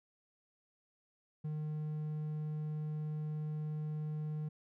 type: tone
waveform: triangle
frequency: 152.8 Hz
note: D#3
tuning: 31 cents flat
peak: -34 dBFS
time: 1.44-4.49 s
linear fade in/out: 10 ms
effects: none